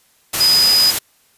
sine tone in noise, 4978 Hz, D#8, in tune, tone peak -10 dBFS, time 0.4-0.91 s, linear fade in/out 10 ms, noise white, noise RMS -19 dBFS, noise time 0.33-0.99 s, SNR +6 dB, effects white hiss -56 dBFS RMS until 1.37 s + resampled to 32000 Hz

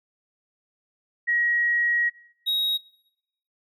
sine / triangle tone pair in turn, 1900 / 3790 Hz, A#6 / A#7, +33 / +28 cents, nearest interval octave, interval 1195 cents, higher second, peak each -20 dBFS, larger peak neither, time 1.27-2.1 / 2.46-2.78 s, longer first, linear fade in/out 20 ms, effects noise-tail reverb RT60 0.8 s tail -20 dB re dry

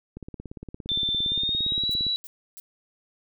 click train, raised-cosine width 3 ms, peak -24 dBFS, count 34, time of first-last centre 0.17-2.067 s, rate 17.4 Hz
sine tone with pitch glide, 3555 to 3922 Hz, A7 to B7, +17 to -13 cents, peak -23 dBFS, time 0.89-2.16 s, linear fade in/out 0 ms, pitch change +170 cents, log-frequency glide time 1.25-1.88 s
violet noise bursts, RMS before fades -42 dBFS, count 3, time 1.91-2.6 s, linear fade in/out 0 ms, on 30 ms, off 300 ms
effects none

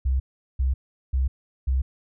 sine tone bursts, 65.41 Hz, C2, in tune, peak -19 dBFS, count 4, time 0.05-1.82 s, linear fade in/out 10 ms, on 150 ms, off 390 ms, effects none

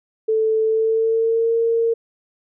sine tone with pitch glide, 440 to 459.2 Hz, A4 to A#4, 0 to -26 cents, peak -15 dBFS, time 0.28-1.94 s, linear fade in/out 10 ms, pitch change +74 cents, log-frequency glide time 0.63-1.54 s, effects none

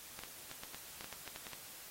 clicks, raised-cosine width 0.2 ms, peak -27 dBFS, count 12, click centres 0.191 / 0.236 / 0.514 / 0.635 / 0.746 / 1.009 / 1.044 / 1.127 / 1.277 / 1.361 / 1.468 / 1.533 s, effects white hiss -52 dBFS RMS until 1.9 s + AAC 48 kbps

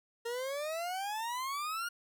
40% pulse exponential sweep, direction up, 460.2 to 1437 Hz, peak -34 dBFS, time 0.25-1.89 s, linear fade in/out 10 ms, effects none

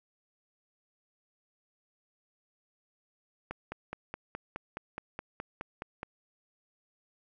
click train, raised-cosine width 0.5 ms, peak -22 dBFS, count 13, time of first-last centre 3.51-6.031 s, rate 4.76 Hz, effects none

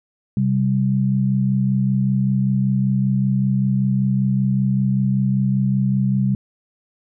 sine tone pair together, 130.81 / 196 Hz, C3 / G3, 0 / 0 cents, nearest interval perfect fifth, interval 700 cents, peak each -18 dBFS, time 0.37-6.35 s, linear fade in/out 2 ms, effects none

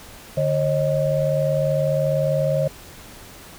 sine tone cluster, 147.8 / 541 / 621 Hz, D3 / C#5 / D#5, +11 / -42 / -3 cents, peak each -22 / -21 / -23 dBFS, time 0.37-2.68 s, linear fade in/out 5 ms, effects pink hiss -42 dBFS RMS until 3.58 s

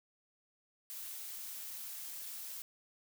blue noise, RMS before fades -45 dBFS, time 0.9-2.62 s, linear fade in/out 0 ms, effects none

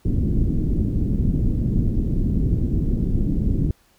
pink low-pass noise, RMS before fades -20 dBFS, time 0.05-3.71 s, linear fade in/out 2 ms, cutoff 290 Hz, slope 24 dB/octave, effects pink hiss -59 dBFS RMS until 3.98 s

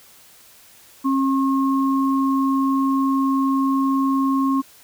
sine tone pair together, 270.1 / 1079.7 Hz, C#4 / C#6, -45 / -46 cents, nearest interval 2 octaves, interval 2399 cents, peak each -17 / -23 dBFS, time 1.04-4.62 s, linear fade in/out 20 ms, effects white hiss -49 dBFS RMS until 4.83 s

